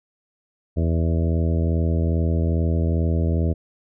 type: harmonic tone with a mistuned harmonic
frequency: 82.41 Hz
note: E2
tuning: in tune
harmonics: 1 / 2 / 3 / 4 / 5 / 6 / 7 / 8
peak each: -19 / -25 / -29 / -31 / -33 / -35 / -36 / -37 dBFS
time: 0.76-3.54 s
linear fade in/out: 20 ms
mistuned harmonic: 8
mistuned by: -19 cents
effects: none